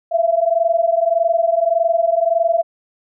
sine tone pair together, 659.3 / 681 Hz, E5 / F5, 0 / -44 cents, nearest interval minor second, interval 56 cents, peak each -16 dBFS, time 0.11-2.63 s, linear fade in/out 20 ms, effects none

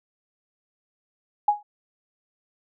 sine tone with exponential decay, 830.6 Hz, G#5, in tune, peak -12 dBFS, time 1.48-1.63 s, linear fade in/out 5 ms, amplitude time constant 31 ms, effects none

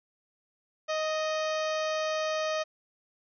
harmonic tone with a mistuned harmonic, 625 Hz, D#5, 8 cents sharp, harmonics 1 / 2 / 3 / 4 / 5 / 6 / 7 / 8 / 9 / 10, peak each -29 / -35 / -39 / -41 / -43 / -45 / -46 / -47 / -48 / -49 dBFS, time 0.88-2.64 s, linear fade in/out 20 ms, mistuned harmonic 3, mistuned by -18 cents, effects none

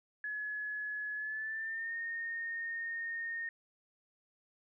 sine tone with pitch glide, 1698 to 1841 Hz, G#6 to A#6, +38 to -22 cents, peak -36 dBFS, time 0.24-3.49 s, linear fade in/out 2 ms, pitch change +140 cents, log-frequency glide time 1.15-1.94 s, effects none

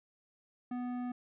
triangle tone with tanh clipping, 246.9 Hz, B3, in tune, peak -37 dBFS, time 0.71-1.12 s, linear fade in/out 5 ms, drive 17 dB, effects none

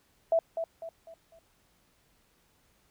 sine tone with echo, 659.3 Hz, E5, in tune, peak -21 dBFS, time 0.32-0.39 s, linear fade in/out 2 ms, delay 250 ms, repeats 4, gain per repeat -8 dB, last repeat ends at 1.39 s, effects pink hiss -68 dBFS RMS until 2.9 s

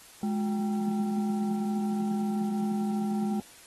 sine tone with frequency modulation, 210.4 Hz, G#3, 23 cents sharp, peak -26 dBFS, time 0.23-3.4 s, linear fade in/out 2 ms, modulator 572 Hz, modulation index 0.49, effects white hiss -52 dBFS RMS until 3.66 s + AAC 32 kbps

